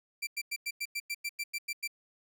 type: tone bursts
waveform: sawtooth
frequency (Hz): 2349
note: D7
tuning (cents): 0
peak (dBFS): -29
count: 12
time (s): 0.22-1.877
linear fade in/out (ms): 10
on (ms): 51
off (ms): 95
effects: none